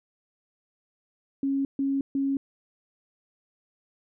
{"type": "tone bursts", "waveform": "sine", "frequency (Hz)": 274.3, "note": "C#4", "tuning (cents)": -18, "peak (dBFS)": -23, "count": 3, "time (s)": [1.43, 2.37], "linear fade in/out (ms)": 2, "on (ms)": 220, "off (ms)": 140, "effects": []}